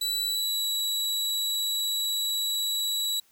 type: tone with pitch glide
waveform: sawtooth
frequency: 3951 to 3908 Hz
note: B7 to B7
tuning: 0 to -19 cents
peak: -23 dBFS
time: 0.01-3.2 s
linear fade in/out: 5 ms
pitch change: -19 cents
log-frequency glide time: 0.25-0.69 s
effects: white hiss -63 dBFS RMS until 3.31 s